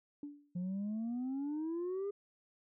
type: tone with exponential decay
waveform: sine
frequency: 290 Hz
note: D4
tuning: 22 cents flat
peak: -38 dBFS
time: 0.23-0.55 s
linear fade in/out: 2 ms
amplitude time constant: 68 ms
type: exponential sweep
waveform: sine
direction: up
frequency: 174.61 to 410 Hz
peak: -33 dBFS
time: 0.55-2.11 s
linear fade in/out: 10 ms
effects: tanh soft clip ceiling -34 dBFS